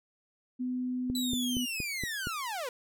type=tone with pitch glide; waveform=sine; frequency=251.5 to 248 Hz; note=B3 to B3; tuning=+32 to +7 cents; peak=-30 dBFS; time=0.59-1.66 s; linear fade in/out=20 ms; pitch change=-25 cents; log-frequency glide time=1.17-1.34 s
type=click train; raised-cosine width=3 ms; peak=-23 dBFS; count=6; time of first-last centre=1.1-2.271 s; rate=4.27 Hz
type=linear sweep; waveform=sawtooth; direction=down; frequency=4000 to 466.2 Hz; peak=-30 dBFS; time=1.15-2.69 s; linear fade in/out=2 ms
effects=none